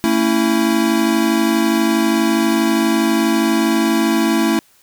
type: chord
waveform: square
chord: A major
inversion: none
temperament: equal with one note detuned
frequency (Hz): 224.9 / 277.2 / 329.6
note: A3 / C#4 / E4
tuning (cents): +38 / 0 / 0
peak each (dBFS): -18 / -21 / -17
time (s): 0.04-4.59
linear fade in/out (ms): 0
effects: white hiss -53 dBFS RMS until 4.82 s